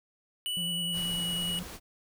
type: tone with pitch glide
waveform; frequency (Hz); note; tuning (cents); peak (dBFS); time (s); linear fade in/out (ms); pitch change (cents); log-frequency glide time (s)
square; 2960 to 2919; F#7 to F#7; 0 to -24; -31; 0.46-1.59; 0; -24; 0.59-1.32
type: tone with vibrato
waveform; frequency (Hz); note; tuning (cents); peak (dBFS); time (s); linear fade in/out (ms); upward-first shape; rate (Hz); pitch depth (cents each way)
triangle; 174.61; F3; 0; -34; 0.57-1.63; 0; sine; 10; 47
type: noise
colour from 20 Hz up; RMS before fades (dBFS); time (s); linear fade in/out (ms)
pink; -43; 0.92-1.8; 50
effects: none